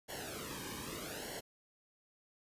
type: noise with flanger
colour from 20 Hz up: pink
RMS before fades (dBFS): -44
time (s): 0.08-1.41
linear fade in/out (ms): 20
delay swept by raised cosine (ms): 0.8 to 1.5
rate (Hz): 0.81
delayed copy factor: -0.85
effects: resampled to 32000 Hz